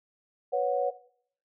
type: chord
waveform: sine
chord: B suspended second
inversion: none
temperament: equal with one note detuned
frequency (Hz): 493.9 / 554.4 / 734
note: B4 / C#5 / F#5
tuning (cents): 0 / 0 / -14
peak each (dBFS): -29 / -28 / -29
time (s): 0.52-0.91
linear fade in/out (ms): 20
effects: noise-tail reverb RT60 0.6 s tail -18 dB re dry